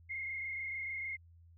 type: tone with frequency modulation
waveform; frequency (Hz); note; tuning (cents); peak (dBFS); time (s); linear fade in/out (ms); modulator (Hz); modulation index
sine; 2132; C7; +32; -37; 0.09-1.17; 20; 26.7; 2
effects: added 84 Hz sine -57 dBFS peak until 1.57 s